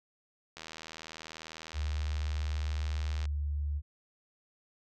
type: click train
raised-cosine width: 0.2 ms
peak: -26 dBFS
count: 216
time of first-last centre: 0.57-3.254 s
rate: 80.1 Hz
type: tone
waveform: sine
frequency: 72.9 Hz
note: D2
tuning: 12 cents flat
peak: -30 dBFS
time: 1.73-3.82 s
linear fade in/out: 50 ms
effects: none